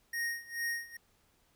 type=tone with tremolo; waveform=square; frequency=1864 Hz; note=A#6; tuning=1 cent flat; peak=-32 dBFS; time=0.13-0.97 s; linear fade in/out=5 ms; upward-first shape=sine; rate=2.3 Hz; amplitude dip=90%; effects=pink hiss -70 dBFS RMS until 1.55 s

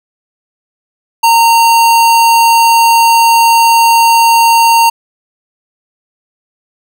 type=tone; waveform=square; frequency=921 Hz; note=A#5; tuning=21 cents flat; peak=-5 dBFS; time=1.23-4.9 s; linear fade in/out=10 ms; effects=none

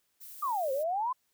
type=noise; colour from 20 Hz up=violet; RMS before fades=-47 dBFS; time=0.2-0.84 s; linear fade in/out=20 ms
type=exponential two-way sweep; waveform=sine; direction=down then up; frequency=1234 to 518 to 1055 Hz; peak=-28 dBFS; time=0.42-1.13 s; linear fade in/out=10 ms; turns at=0.72 s
effects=white hiss -75 dBFS RMS until 1.33 s

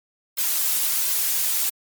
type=noise with flanger; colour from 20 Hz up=blue; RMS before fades=-22 dBFS; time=0.37-1.7 s; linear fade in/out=10 ms; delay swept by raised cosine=1.9 to 4 ms; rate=1.4 Hz; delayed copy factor=+0.5; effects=MP3 96 kbps

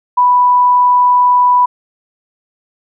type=tone; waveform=sine; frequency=987.8 Hz; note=B5; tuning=in tune; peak=-6 dBFS; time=0.17-1.66 s; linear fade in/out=10 ms; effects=none

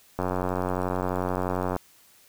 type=click train; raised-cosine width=1 ms; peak=-13 dBFS; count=145; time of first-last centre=0.19-1.764 s; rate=91.5 Hz; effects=white hiss -57 dBFS RMS until 2.28 s

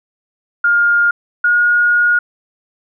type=tone pair in turn; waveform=sine; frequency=1413 / 1437.7 Hz; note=F6 / F6; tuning=+20 / +50 cents; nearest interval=unison; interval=30 cents; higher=second; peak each=-9 dBFS; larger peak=neither; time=0.64-1.11 / 1.44-2.19 s; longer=second; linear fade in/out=5 ms; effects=none

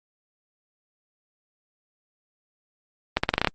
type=accelerating click train; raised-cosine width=0.3 ms; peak=-3 dBFS; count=8; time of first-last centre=3.17-3.473 s; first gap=65 ms; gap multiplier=0.86; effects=Opus 32 kbps

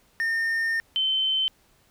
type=tone pair in turn; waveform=triangle / sine; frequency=1821 / 3079 Hz; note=A#6 / G7; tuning=-41 / -32 cents; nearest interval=major sixth; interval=909 cents; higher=second; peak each=-21 dBFS; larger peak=neither; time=0.2-0.8 / 0.96-1.48 s; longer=first; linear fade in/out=0 ms; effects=pink hiss -62 dBFS RMS until 1.9 s

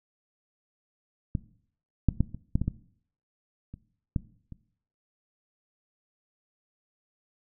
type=clicks; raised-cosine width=5 ms; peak=-15 / -8 / -10 / -25 / -11 / -15 / -14 / -28 / -14 / -29 dBFS; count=10; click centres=1.352 / 2.087 / 2.206 / 2.346 / 2.555 / 2.616 / 2.68 / 3.74 / 4.162 / 4.523 s; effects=noise-tail reverb RT60 0.6 s tail -18 dB re dry

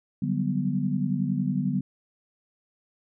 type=chord; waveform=sine; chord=G major seventh; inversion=second; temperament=equal with one note detuned; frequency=146.07 / 185 / 196 / 246.9 Hz; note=D3 / F#3 / G3 / B3; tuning=-9 / 0 / 0 / 0 cents; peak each=-29 dBFS; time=0.22-1.81 s; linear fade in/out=5 ms; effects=none

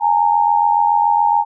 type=tone pair together; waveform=sine; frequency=830.6 / 917.7 Hz; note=G#5 / A#5; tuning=0 / -27 cents; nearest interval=major second; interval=173 cents; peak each=-14 dBFS; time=0-1.45 s; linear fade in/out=50 ms; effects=none

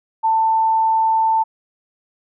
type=tone; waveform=sine; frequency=890 Hz; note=A5; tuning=20 cents sharp; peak=-13 dBFS; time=0.23-1.44 s; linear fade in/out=20 ms; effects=none

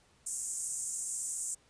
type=band-pass noise; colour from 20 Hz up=white; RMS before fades=-37 dBFS; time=0.26-1.55 s; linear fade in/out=10 ms; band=7000 to 9200 Hz; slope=48 dB/octave; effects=pink hiss -66 dBFS RMS until 1.69 s + resampled to 22050 Hz

